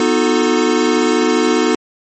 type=chord; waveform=square; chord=B dominant seventh; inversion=none; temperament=equal with one note detuned; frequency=246.9 / 311.1 / 361.5 / 440 Hz; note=B3 / D#4 / F#4 / A4; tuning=0 / 0 / -40 / 0 cents; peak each=-18 dBFS; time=0-1.75 s; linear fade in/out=2 ms; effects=MP3 32 kbps